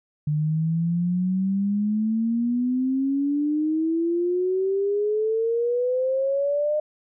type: exponential sweep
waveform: sine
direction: up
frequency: 148.3 to 610 Hz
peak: -20 dBFS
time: 0.27-6.8 s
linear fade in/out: 5 ms
effects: none